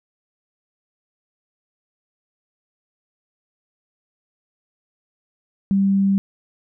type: tone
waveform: sine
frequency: 196 Hz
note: G3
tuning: in tune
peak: -14 dBFS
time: 5.71-6.18 s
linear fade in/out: 0 ms
effects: none